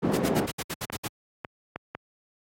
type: band-pass noise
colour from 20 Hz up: white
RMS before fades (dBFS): -26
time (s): 0.02-0.47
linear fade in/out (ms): 20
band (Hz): 130 to 390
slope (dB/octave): 12
type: noise bursts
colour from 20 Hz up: pink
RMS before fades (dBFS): -31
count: 9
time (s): 0.13-1.082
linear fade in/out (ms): 10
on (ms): 48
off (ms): 65
type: clicks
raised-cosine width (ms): 0.5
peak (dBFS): -18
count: 4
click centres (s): 0.9 / 1.448 / 1.76 / 1.95
effects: high-pass 80 Hz 12 dB/octave + AAC 48 kbps